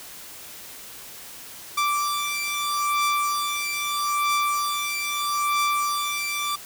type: beating tone pair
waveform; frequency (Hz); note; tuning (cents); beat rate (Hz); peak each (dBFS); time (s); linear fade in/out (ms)
sawtooth; 1171 / 1171.78; D6 / D6; -5 / -4; 0.78; -21 / -23; 1.77-6.56; 10
effects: white hiss -41 dBFS RMS until 6.65 s